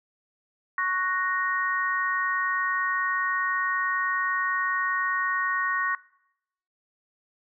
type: chord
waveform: sine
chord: F# major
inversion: second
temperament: equal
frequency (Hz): 1108.7 / 1480 / 1864.7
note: C#6 / F#6 / A#6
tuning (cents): 0 / 0 / 0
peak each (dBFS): -27 / -31 / -27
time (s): 0.78-5.95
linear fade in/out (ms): 2
effects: noise-tail reverb RT60 0.8 s tail -21 dB re dry